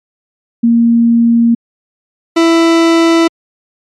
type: tone pair in turn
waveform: sine / 40% pulse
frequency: 233.1 / 331.5 Hz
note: A#3 / E4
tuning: 0 / +10 cents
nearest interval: tritone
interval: 610 cents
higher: second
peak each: -5 dBFS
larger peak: neither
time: 0.63-1.55 / 2.36-3.28 s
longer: neither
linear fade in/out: 10 ms
effects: low-pass 6000 Hz 12 dB/octave + MP3 96 kbps